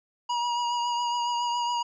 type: tone with vibrato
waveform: square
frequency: 958 Hz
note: A#5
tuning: 47 cents sharp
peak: -26 dBFS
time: 0.29-1.83 s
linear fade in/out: 10 ms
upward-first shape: triangle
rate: 7.2 Hz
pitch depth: 26 cents each way
effects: resampled to 16000 Hz